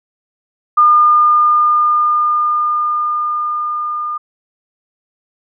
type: tone with level ramp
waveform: sine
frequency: 1211 Hz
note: D#6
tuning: 47 cents flat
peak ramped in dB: -5 to -18 dBFS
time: 0.77-4.18 s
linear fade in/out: 10 ms
effects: none